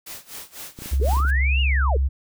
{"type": "noise with tremolo", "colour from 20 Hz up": "white", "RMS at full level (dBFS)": -35, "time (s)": [0.06, 1.31], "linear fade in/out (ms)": 10, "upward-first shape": "sine", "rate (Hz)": 4, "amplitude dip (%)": 90}
{"type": "clicks", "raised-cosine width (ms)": 3, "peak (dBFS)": -25, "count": 11, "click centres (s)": [0.789, 0.821, 0.859, 0.933, 1.001, 1.051, 1.086, 1.134, 1.169, 1.202, 1.25]}
{"type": "tone", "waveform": "sine", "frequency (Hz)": 67.5, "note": "C#2", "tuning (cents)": -45, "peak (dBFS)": -17, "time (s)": [0.91, 2.09], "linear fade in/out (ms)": 20}
{"type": "linear two-way sweep", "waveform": "sine", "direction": "up then down", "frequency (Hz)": [370, 2896, 370], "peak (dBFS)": -23, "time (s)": [1.01, 1.97], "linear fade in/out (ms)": 5, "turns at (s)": 1.61}
{"effects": []}